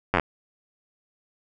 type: slowing click train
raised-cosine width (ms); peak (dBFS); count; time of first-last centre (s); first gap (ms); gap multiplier
0.5; -5; 6; 0.14-0.198; 10; 1.07
effects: none